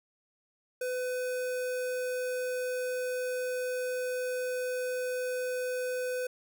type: tone with notch filter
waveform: square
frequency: 503 Hz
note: B4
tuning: 32 cents sharp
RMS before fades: -33 dBFS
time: 0.81-6.27 s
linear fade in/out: 5 ms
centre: 3800 Hz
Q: 1.7
effects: none